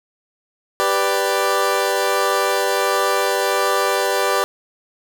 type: chord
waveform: 20% pulse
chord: G major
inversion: none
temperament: equal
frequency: 392 / 493.9 / 587.3 Hz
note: G4 / B4 / D5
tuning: 0 / 0 / 0 cents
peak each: -16 dBFS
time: 0.8-4.44 s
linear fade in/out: 0 ms
effects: none